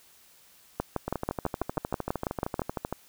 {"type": "two click trains", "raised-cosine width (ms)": 1, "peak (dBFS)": [-13, -16], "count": [12, 25], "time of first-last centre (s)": [[0.8, 2.594], [1.08, 2.926]], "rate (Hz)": [6.13, 13], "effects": ["white hiss -58 dBFS RMS until 3.08 s"]}